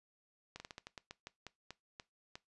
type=slowing click train; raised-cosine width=0.2 ms; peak=-29 dBFS; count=13; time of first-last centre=0.56-2.355 s; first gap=40 ms; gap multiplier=1.22; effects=noise-tail reverb RT60 0.2 s tail -20 dB re dry + resampled to 24000 Hz